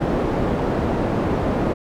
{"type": "low-pass noise", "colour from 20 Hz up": "white", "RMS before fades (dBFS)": -21, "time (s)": [0, 1.74], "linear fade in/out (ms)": 20, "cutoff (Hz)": 520, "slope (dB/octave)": 12, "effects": []}